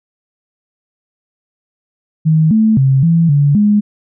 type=tone with pitch steps; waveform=sine; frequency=157.8 / 219.2 / 134.1 / 166.5 / 143.5 / 207.9 Hz; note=D#3 / A3 / C3 / E3 / D3 / G#3; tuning=+25 / -6 / +43 / +18 / -40 / +2 cents; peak=-7 dBFS; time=2.25-3.81 s; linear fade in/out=20 ms; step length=260 ms; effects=none